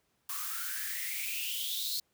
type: noise with high-pass filter sweep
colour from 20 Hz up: blue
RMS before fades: -36 dBFS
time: 0.29-2 s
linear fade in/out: 5 ms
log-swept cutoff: 1100 to 4300 Hz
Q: 9.7
effects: pink hiss -75 dBFS RMS until 2.13 s + high-pass 60 Hz 12 dB/octave